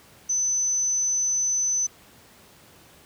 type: tone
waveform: sine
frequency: 6060 Hz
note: F#8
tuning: 40 cents sharp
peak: -21 dBFS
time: 0.29-1.87 s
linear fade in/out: 10 ms
effects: pink hiss -52 dBFS RMS until 3.05 s + high-pass 80 Hz 12 dB/octave